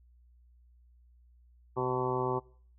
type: harmonic tone with a mistuned harmonic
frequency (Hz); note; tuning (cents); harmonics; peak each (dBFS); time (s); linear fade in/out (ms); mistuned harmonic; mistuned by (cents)
127.1; C3; -50; 1 / 2 / 3 / 4 / 5 / 6 / 7 / 8 / 9; -37 / -41 / -32 / -39 / -43 / -42 / -36 / -39 / -39; 1.76-2.4; 20; 9; -21
effects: noise-tail reverb RT60 0.5 s tail -22 dB re dry + added 60 Hz sine -58 dBFS peak until 2.78 s